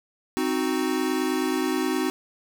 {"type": "chord", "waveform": "square", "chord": "C diminished", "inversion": "none", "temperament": "equal", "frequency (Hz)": [261.6, 311.1, 370], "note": ["C4", "Eb4", "Gb4"], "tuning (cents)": [0, 0, 0], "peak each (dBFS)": -28, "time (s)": [0.37, 2.1], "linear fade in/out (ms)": 0, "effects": []}